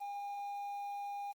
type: tone with quantisation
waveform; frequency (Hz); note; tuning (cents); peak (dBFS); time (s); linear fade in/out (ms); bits
triangle; 809; G#5; -46; -37; 0-1.33; 20; 10
effects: Opus 24 kbps